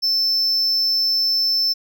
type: tone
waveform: triangle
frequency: 5300 Hz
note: E8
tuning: 9 cents sharp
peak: -15 dBFS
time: 0.02-1.74 s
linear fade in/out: 20 ms
effects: none